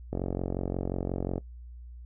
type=click train; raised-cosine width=2 ms; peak=-17 dBFS; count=58; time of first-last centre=0.13-1.38 s; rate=45.6 Hz; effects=noise-tail reverb RT60 0.1 s tail -20 dB re dry + added 60 Hz sine -42 dBFS peak until 2.05 s